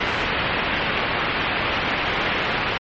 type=low-pass noise; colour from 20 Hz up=white; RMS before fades=-23 dBFS; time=0-2.78 s; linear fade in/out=10 ms; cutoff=2800 Hz; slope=24 dB/octave; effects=MP3 32 kbps